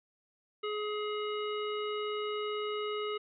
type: harmonic tone with a mistuned harmonic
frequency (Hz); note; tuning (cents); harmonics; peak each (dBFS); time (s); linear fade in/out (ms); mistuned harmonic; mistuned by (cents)
421.1; G#4; +24; 1 / 3 / 5 / 7 / 9; -34 / -39 / -45 / -43 / -50; 0.63-3.18; 10; 7; -28
effects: none